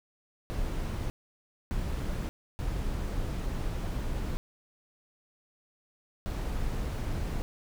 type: noise bursts at uneven times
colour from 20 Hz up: brown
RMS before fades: -32 dBFS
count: 4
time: 0.5-1.1 / 1.71-2.29 / 2.59-4.37 / 6.26-7.42 s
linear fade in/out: 0 ms
effects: none